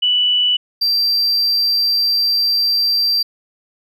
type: tone pair in turn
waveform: sine / triangle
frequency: 2964 / 4705 Hz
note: F#7 / D8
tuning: +2 / +2 cents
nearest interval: minor sixth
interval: 800 cents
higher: second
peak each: -12 dBFS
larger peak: neither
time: 0.02-0.57 / 0.81-3.23 s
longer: second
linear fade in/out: 10 ms
effects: none